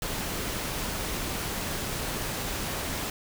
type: noise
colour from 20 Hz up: pink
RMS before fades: -32 dBFS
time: 0.02-3.1 s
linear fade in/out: 2 ms
effects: none